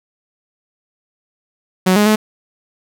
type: tone with pitch steps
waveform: sawtooth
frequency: 185.5 / 208.4 / 214.7 Hz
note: F#3 / G#3 / A3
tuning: +5 / +6 / -42 cents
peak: -6 dBFS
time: 1.86-2.16 s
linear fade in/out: 10 ms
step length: 100 ms
effects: none